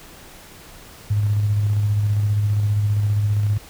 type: tone with tremolo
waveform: sine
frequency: 103.83 Hz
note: G#2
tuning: in tune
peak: -15 dBFS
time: 1.1-3.58 s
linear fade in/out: 10 ms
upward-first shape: square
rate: 15 Hz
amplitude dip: 25%
effects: pink hiss -43 dBFS RMS until 3.69 s